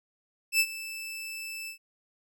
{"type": "tone with ADSR envelope", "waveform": "sawtooth", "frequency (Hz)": 2637, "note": "E7", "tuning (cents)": 0, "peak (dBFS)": -16, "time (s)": [0.52, 1.78], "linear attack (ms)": 76, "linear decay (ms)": 59, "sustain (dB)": -17, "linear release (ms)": 99, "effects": []}